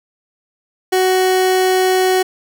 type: tone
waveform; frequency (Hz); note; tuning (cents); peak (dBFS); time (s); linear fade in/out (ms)
30% pulse; 372.5; F#4; +12; -9; 0.92-2.23; 10
effects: none